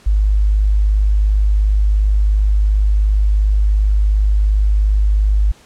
sine tone, 51.4 Hz, G#1, 17 cents flat, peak -10 dBFS, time 0.06-5.52 s, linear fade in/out 10 ms, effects pink hiss -47 dBFS RMS until 5.65 s + low-pass 9000 Hz 12 dB/octave

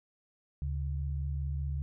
sine tone pair together, 73.3 / 138.37 Hz, D2 / C#3, -3 / -3 cents, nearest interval major seventh, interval 1100 cents, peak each -32 / -37 dBFS, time 0.62-1.82 s, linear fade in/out 0 ms, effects none

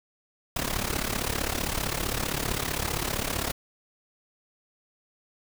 pink noise with amplitude modulation, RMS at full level -26 dBFS, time 0.56-3.52 s, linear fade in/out 5 ms, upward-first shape sine, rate 35.4 Hz, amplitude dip 80%, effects none

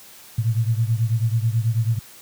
sine beating tone pair, 110.9 / 120.1 Hz, A2 / B2, +14 / -48 cents, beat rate 9.2 Hz, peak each -19 / -22 dBFS, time 0.38-1.99 s, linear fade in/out 5 ms, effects white hiss -45 dBFS RMS until 2.21 s + high-pass 60 Hz 12 dB/octave

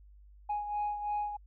sine beating tone pair, 830.6 / 833.6 Hz, G#5 / G#5, 0 / +6 cents, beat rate 3 Hz, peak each -31 / -38 dBFS, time 0.49-1.37 s, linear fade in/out 10 ms, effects tanh soft clip ceiling -27 dBFS + added 50 Hz sine -53 dBFS peak until 1.46 s

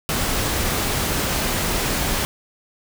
pink noise, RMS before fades -22 dBFS, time 0.09-2.25 s, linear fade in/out 0 ms, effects none

